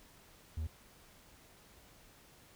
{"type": "tone", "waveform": "triangle", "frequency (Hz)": 79, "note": "D#2", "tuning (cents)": 27, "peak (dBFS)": -33, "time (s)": [0.57, 0.67], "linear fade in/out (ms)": 5, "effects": ["pink hiss -61 dBFS RMS until 2.55 s"]}